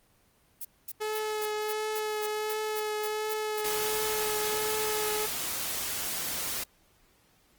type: noise bursts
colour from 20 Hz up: violet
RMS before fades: -36 dBFS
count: 12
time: 0.61-3.608 s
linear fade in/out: 5 ms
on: 39 ms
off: 230 ms
type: tone with vibrato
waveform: sawtooth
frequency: 428.1 Hz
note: A4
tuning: 47 cents flat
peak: -26 dBFS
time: 1-5.27 s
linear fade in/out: 20 ms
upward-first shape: triangle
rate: 1.4 Hz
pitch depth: 15 cents each way
type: noise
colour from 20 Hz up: white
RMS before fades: -33 dBFS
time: 3.64-6.64 s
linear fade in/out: 10 ms
effects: pink hiss -65 dBFS RMS until 7.58 s + Opus 24 kbps